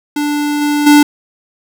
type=tone with level steps; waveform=square; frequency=293.7 Hz; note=D4; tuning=in tune; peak=-14 / -12 / -4 dBFS; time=0.16-1.03 s; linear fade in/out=5 ms; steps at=0.61 / 0.86 s; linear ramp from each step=10 ms; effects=none